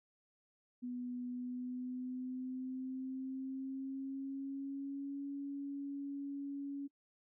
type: tone with pitch glide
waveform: sine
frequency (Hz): 246.9 to 280.4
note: B3 to C#4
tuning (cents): 0 to +20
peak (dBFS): -39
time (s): 0.82-6.88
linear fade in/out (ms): 20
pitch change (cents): +220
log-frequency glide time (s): 1.27-5.25
effects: noise-tail reverb RT60 0.1 s tail -23 dB re dry